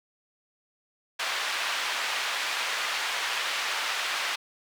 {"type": "band-pass noise", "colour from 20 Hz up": "white", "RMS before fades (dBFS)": -30, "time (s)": [1.19, 4.36], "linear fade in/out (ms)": 10, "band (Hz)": [880, 3100], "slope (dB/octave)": 12, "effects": []}